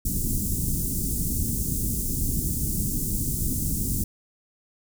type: band-stop noise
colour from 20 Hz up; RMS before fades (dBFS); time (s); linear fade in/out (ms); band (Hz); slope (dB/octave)
pink; -26; 0.05-4.04; 5; 270 to 7500; 24
effects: none